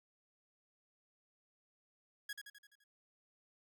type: tone with echo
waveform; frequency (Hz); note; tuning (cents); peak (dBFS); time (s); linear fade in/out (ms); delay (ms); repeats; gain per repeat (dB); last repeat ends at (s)
sawtooth; 1661.2; G#6; 0; -37; 2.29-2.33; 5; 85; 6; -5; 2.84
effects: none